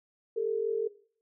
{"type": "tone pair together", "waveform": "sine", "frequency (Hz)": [406.3, 451.6], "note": ["G#4", "A4"], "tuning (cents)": [-38, 45], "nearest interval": "major second", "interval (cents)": 183, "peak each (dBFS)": [-33, -28], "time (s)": [0.36, 0.88], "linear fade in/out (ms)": 10, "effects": ["noise-tail reverb RT60 0.5 s tail -19 dB re dry"]}